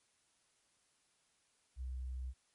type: tone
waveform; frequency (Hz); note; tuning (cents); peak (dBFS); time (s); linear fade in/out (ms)
sine; 63.7; C2; -46; -39; 1.76-2.34; 50
effects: white hiss -75 dBFS RMS until 2.54 s + MP3 48 kbps